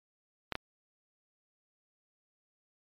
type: clicks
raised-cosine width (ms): 0.3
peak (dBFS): -16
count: 2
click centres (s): 0.523 / 0.554
effects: MP3 64 kbps